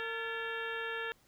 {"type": "harmonic tone with a mistuned harmonic", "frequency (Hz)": 456.4, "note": "A#4", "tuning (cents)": -37, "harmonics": [1, 2, 3, 4, 5, 6, 7, 8], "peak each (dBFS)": [-41, -47, -43, -39, -50, -46, -49, -52], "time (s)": [0, 1.12], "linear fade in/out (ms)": 0, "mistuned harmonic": 4, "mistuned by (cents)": -90, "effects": ["pink hiss -67 dBFS RMS until 1.27 s"]}